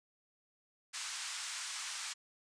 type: band-pass noise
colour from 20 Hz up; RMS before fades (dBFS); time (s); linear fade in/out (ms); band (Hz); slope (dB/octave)
white; -42; 0.93-2.14; 20; 1000 to 8600; 24
effects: resampled to 22050 Hz